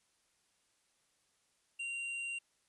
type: tone with tanh clipping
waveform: sine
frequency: 2766 Hz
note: F7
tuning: 17 cents flat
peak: -39 dBFS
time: 1.79-2.39 s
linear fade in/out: 10 ms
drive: 10 dB
effects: white hiss -75 dBFS RMS until 2.68 s + resampled to 24000 Hz